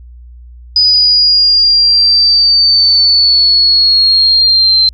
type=linear sweep; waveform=sine; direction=down; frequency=4978 to 4107 Hz; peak=-5 dBFS; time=0.76-4.89 s; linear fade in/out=2 ms; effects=added 60 Hz sine -31 dBFS peak until 4.93 s + AAC 64 kbps